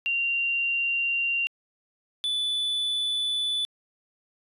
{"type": "tone pair in turn", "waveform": ["sine", "triangle"], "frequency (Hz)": [2768, 3479], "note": ["F7", "A7"], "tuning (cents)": [-16, -20], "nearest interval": "major third", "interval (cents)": 396, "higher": "second", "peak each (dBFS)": [-23, -23], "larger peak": "neither", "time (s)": [[0.06, 1.47], [2.24, 3.65]], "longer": "neither", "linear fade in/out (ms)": 0, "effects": ["resampled to 32000 Hz"]}